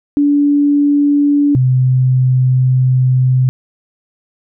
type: tone pair in turn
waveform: sine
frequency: 288.4 / 128.47 Hz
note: D4 / C3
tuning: -31 / -31 cents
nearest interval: octave + major second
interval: 1400 cents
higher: first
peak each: -8 dBFS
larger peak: neither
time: 0.17-1.55 / 1.55-3.49 s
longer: second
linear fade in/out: 0 ms
effects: none